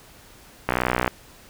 click train, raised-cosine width 0.5 ms, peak -5 dBFS, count 25, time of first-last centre 0.69-1.078 s, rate 61.9 Hz, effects pink hiss -49 dBFS RMS until 1.49 s

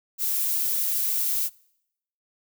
violet noise, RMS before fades -25 dBFS, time 0.18-1.5 s, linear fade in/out 50 ms, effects noise-tail reverb RT60 0.8 s tail -25 dB re dry

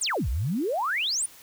sine exponential two-way sweep, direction down then up, 10000 to 54 to 10000 Hz, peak -24 dBFS, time 0.01-1.26 s, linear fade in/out 5 ms, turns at 0.29 s, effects white hiss -50 dBFS RMS until 1.42 s

